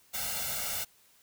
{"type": "noise with comb filter", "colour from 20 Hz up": "white", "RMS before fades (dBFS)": -34, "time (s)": [0.13, 0.85], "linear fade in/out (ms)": 20, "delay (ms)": 1.4, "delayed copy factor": 0.95, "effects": ["white hiss -63 dBFS RMS until 1.22 s"]}